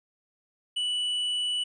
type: tone with tanh clipping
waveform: triangle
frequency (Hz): 2960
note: F#7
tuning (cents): 0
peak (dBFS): -27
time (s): 0.76-1.64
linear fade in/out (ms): 10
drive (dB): 9
effects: resampled to 24000 Hz